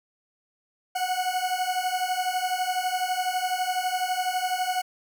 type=beating tone pair; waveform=40% pulse; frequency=730 / 742 Hz; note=F#5 / F#5; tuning=-24 / +5 cents; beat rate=12 Hz; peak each=-27 / -27 dBFS; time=0.95-4.82 s; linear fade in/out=10 ms; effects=none